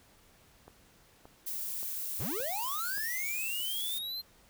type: click train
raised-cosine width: 1 ms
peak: -36 dBFS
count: 5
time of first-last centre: 0.68-2.979 s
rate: 1.74 Hz
type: noise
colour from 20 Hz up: violet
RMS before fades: -37 dBFS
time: 1.46-3.99 s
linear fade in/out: 10 ms
type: linear sweep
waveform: square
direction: up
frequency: 58.27 to 4186 Hz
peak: -36 dBFS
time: 2.19-4.22 s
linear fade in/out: 20 ms
effects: pink hiss -62 dBFS RMS until 4.49 s